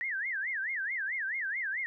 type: tone with vibrato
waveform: sine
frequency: 1824 Hz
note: A#6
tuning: 38 cents flat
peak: -31 dBFS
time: 0.01-1.86 s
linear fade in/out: 0 ms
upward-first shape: sine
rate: 4.6 Hz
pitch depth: 290 cents each way
effects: none